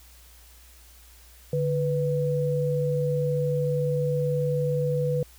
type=tone pair together; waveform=sine; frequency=146.84 / 493.9 Hz; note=D3 / B4; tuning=0 / 0 cents; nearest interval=octave + major sixth; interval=2100 cents; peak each=-25 dBFS; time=1.53-5.23 s; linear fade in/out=2 ms; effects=added 60 Hz sine -51 dBFS peak until 5.38 s + white hiss -54 dBFS RMS until 5.38 s